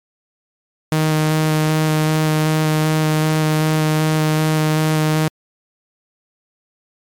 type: tone with vibrato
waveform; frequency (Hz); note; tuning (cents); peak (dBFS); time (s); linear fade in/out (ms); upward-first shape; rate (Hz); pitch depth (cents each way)
sawtooth; 155.56; D#3; 0; -10; 0.92-5.28; 0; square; 2.6; 8
effects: MP3 96 kbps